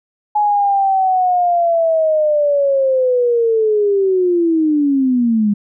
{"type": "linear sweep", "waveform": "sine", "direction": "down", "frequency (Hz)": [843, 201.4], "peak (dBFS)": -11, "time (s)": [0.35, 5.54], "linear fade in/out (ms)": 10, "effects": []}